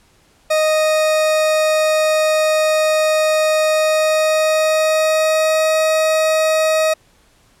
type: tone with pitch glide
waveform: 40% pulse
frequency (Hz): 622.3 to 630.6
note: D#5 to D#5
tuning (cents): 0 to +23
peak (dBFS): -12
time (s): 0.5-6.94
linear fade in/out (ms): 10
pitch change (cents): +23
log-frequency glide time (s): 3.67-5.71
effects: pink hiss -54 dBFS RMS until 7.6 s + low-pass 11000 Hz 12 dB/octave